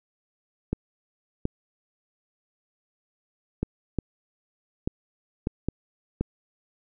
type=clicks; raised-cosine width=3 ms; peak=-12 dBFS; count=8; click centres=0.73 / 1.454 / 3.63 / 3.987 / 4.875 / 5.471 / 5.686 / 6.21 s; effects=none